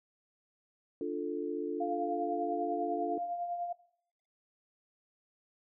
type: chord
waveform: sine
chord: D minor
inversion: none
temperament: equal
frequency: 293.7 / 349.2 / 440 Hz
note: D4 / F4 / A4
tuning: 0 / 0 / 0 cents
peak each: -37 dBFS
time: 1.01-3.18 s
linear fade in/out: 2 ms
type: tone with tremolo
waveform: sine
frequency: 698.5 Hz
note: F5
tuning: in tune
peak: -31 dBFS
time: 1.8-3.73 s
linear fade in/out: 10 ms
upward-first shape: triangle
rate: 10 Hz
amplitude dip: 50%
effects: noise-tail reverb RT60 0.7 s tail -20 dB re dry